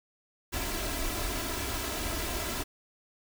pink noise with comb filter, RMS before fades -33 dBFS, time 0.52-2.64 s, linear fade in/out 20 ms, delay 3 ms, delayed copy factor +0.6, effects none

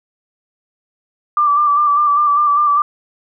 sine tone with vibrato, 1174.7 Hz, D6, in tune, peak -10 dBFS, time 1.37-2.82 s, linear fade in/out 2 ms, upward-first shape square, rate 5 Hz, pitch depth 28 cents each way, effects none

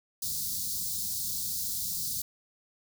white band-stop noise, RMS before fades -33 dBFS, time 0.22-2.22 s, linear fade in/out 5 ms, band 220 to 4000 Hz, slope 48 dB/octave, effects none

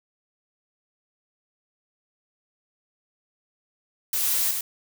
blue noise with echo, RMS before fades -25 dBFS, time 4.13-4.51 s, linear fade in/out 2 ms, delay 99 ms, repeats 1, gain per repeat -3 dB, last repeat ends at 4.609 s, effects none

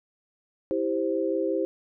sine chord, C major, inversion first, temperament just, 327 / 392.4 / 523.3 Hz, E4 / G4 / C5, -14 / +2 / 0 cents, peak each -28 dBFS, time 0.71-1.65 s, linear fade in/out 0 ms, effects none

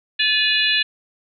harmonic tone with a mistuned harmonic, 577 Hz, D5, 31 cents flat, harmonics 3 / 4 / 5 / 6 / 7, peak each -22 / -22 / -22 / -22 / -22 dBFS, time 0.19-0.83 s, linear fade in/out 10 ms, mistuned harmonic 4, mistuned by +130 cents, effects none

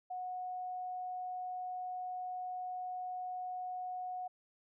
sine tone, 732 Hz, F#5, 19 cents flat, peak -38 dBFS, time 0.1-4.28 s, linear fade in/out 10 ms, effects none

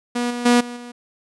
sawtooth tone with level steps, 241.9 Hz, B3, 36 cents flat, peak -16 / -21 / -8 / -26 / -30 dBFS, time 0.15-0.92 s, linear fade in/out 10 ms, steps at 0.3 / 0.45 / 0.6 / 0.76 s, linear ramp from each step 10 ms, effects resampled to 24000 Hz

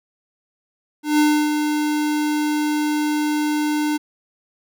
square tone with ADSR envelope, 300 Hz, D4, 37 cents sharp, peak -13 dBFS, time 1.03-3.98 s, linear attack 160 ms, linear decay 300 ms, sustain -6 dB, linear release 19 ms, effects none

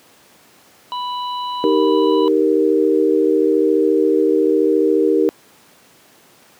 harmonic tone, 987.8 Hz, B5, in tune, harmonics 1 / 3 / 4, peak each -22 / -32 / -34 dBFS, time 0.92-2.28 s, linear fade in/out 0 ms
sine chord, Eb major, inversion none, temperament equal, 311.1 / 392 / 466.2 Hz, Eb4 / G4 / Bb4, 0 / 0 / 0 cents, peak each -16 dBFS, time 1.64-5.29 s, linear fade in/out 0 ms
effects pink hiss -49 dBFS RMS until 6.59 s + high-pass 200 Hz 12 dB/octave

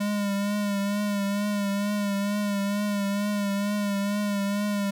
square tone with vibrato, 203 Hz, G#3, 39 cents flat, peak -25 dBFS, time 0-4.91 s, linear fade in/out 10 ms, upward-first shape triangle, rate 2.2 Hz, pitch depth 42 cents each way, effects none

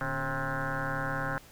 sine tone with frequency modulation, 798 Hz, G5, 31 cents sharp, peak -29 dBFS, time 0.01-1.38 s, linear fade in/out 0 ms, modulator 130 Hz, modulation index 6.6, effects pink hiss -54 dBFS RMS until 1.51 s

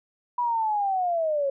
sine linear sweep, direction down, 983 to 540 Hz, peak -22 dBFS, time 0.38-1.5 s, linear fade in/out 5 ms, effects none

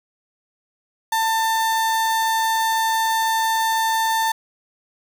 35% pulse tone, 894 Hz, A5, 27 cents sharp, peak -16 dBFS, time 1.12-4.32 s, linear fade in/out 5 ms, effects none

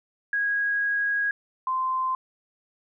sine tone pair in turn, 1648 / 1038.2 Hz, G#6 / C6, -14 / -14 cents, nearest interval minor sixth, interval 800 cents, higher first, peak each -22 / -23 dBFS, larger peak first, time 0.33-1.31 / 1.67-2.15 s, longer first, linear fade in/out 2 ms, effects none

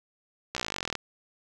slowing click train, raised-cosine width 0.2 ms, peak -13 dBFS, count 21, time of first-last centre 0.55-0.953 s, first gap 15 ms, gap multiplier 1.03, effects none

